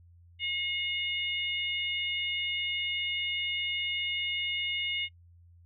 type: harmonic tone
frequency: 719 Hz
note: F#5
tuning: 50 cents flat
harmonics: 3 / 4 / 5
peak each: -33 / -32 / -39 dBFS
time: 0.39-5.09 s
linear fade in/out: 50 ms
effects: noise-tail reverb RT60 0.1 s tail -25 dB re dry + added 86 Hz sine -54 dBFS peak until 5.65 s